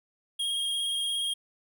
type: tone with vibrato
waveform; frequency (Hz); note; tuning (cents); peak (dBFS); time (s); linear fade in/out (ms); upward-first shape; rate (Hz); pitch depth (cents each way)
square; 3251; G#7; -38; -28; 0.39-1.34; 10; triangle; 17; 27
effects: none